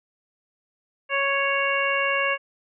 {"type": "harmonic tone", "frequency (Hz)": 554.4, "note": "C#5", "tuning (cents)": 0, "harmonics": [1, 2, 3, 4, 5], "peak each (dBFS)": [-27, -27, -27, -27, -27], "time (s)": [1.09, 2.38], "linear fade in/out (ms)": 50, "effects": []}